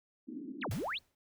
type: band-pass noise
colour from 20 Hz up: pink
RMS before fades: -44 dBFS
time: 0.27-0.67 s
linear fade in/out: 20 ms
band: 230 to 310 Hz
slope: 48 dB/octave
type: exponential two-way sweep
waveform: sine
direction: down then up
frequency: 4599 to 84.1 to 4599 Hz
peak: -34 dBFS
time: 0.61-0.99 s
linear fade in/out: 20 ms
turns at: 0.71 s
type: noise with exponential decay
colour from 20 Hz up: pink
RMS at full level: -42 dBFS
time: 0.71-1.15 s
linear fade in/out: 2 ms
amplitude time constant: 95 ms
effects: none